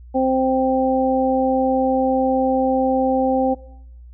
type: harmonic tone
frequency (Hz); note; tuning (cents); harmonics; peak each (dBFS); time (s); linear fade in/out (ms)
261.6; C4; 0; 1 / 2 / 3; -19 / -19 / -21; 0.14-3.55; 20
effects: noise-tail reverb RT60 0.8 s tail -21 dB re dry + added 60 Hz sine -38 dBFS peak until 4.13 s